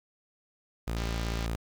sawtooth tone, 56.6 Hz, A1, 50 cents sharp, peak -26 dBFS, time 0.87-1.56 s, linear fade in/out 10 ms
click train, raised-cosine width 0.2 ms, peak -24 dBFS, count 99, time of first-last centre 0.97-1.46 s, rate 200 Hz
effects 9-bit

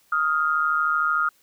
sine tone pair together, 1250.8 / 1404 Hz, D#6 / F6, +9 / +9 cents, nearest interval major second, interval 200 cents, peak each -22 dBFS, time 0.12-1.29 s, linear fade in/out 5 ms, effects white hiss -61 dBFS RMS until 1.42 s

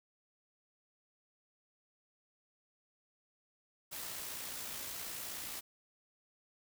white noise with amplitude modulation, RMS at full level -42 dBFS, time 3.91-5.61 s, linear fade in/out 20 ms, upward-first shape sine, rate 59.1 Hz, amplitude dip 30%, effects none

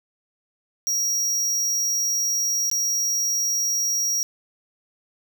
square tone with dropouts, 5680 Hz, F8, 28 cents sharp, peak -21 dBFS, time 0.87-4.23 s, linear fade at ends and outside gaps 0 ms, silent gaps 2.7-2.714 s, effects none

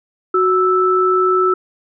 sine tone pair together, 370 / 1317 Hz, F#4 / E6, 0 / -2 cents, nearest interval octave + minor seventh, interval 2198 cents, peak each -14 dBFS, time 0.34-1.54 s, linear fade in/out 5 ms, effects none

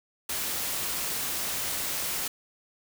white noise, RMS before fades -31 dBFS, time 0.29-2.28 s, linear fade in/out 5 ms, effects none

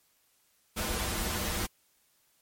pink noise with comb filter, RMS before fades -32 dBFS, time 0.76-1.67 s, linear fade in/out 20 ms, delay 7.2 ms, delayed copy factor -0.8, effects white hiss -69 dBFS RMS until 2.41 s + MP3 64 kbps

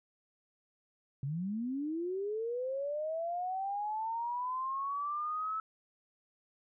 sine linear sweep, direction up, 129.9 to 1309 Hz, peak -33 dBFS, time 1.23-5.6 s, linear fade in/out 2 ms, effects none

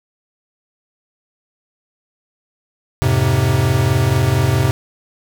square chord, F minor, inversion none, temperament equal with one note detuned, 87.31 / 106.31 / 130.81 Hz, F2 / Ab2 / C3, 0 / +41 / 0 cents, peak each -21 / -18 / -16 dBFS, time 3.02-4.71 s, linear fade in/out 0 ms, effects none

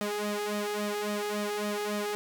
sawtooth tone with flanger, 207.7 Hz, G#3, in tune, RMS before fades -32 dBFS, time 0.01-2.15 s, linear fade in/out 0 ms, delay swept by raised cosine 1.6 to 2.46 ms, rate 3.6 Hz, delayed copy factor +0.95, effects none

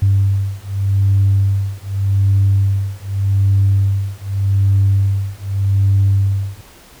sine beating tone pair, 98 / 98.84 Hz, G2 / G2, 0 / +15 cents, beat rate 0.84 Hz, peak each -14 dBFS, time 0.02-6.61 s, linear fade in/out 5 ms, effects tanh soft clip ceiling -5 dBFS + pink hiss -43 dBFS RMS until 7 s

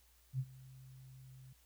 sine tone with ADSR envelope, 130.81 Hz, C3, in tune, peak -32 dBFS, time 0.33-1.53 s, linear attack 61 ms, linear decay 53 ms, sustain -21 dB, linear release 5 ms, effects added 60 Hz sine -68 dBFS peak until 1.65 s + white hiss -70 dBFS RMS until 1.65 s

